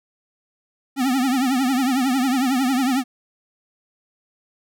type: tone with vibrato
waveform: square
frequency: 260.1 Hz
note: C4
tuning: 10 cents flat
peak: -18 dBFS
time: 0.96-3.04 s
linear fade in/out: 50 ms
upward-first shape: triangle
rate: 11 Hz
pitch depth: 140 cents each way
effects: none